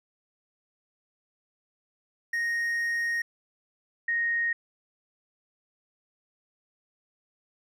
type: tone pair in turn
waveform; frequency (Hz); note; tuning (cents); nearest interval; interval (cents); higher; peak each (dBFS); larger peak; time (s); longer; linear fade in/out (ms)
triangle / sine; 1864.7 / 1864.7; A#6 / A#6; 0 / 0; unison; 0; neither; -24; neither; 2.33-3.22 / 4.08-4.53; first; 5
effects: none